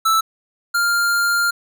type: tone pair in turn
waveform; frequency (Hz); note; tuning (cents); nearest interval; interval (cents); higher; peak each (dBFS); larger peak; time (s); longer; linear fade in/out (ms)
square; 1318.5 / 1399.2; E6 / F6; 0 / +3; minor second; 103; second; -14 / -16; first; 0.05-0.21 / 0.74-1.51; second; 10
effects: none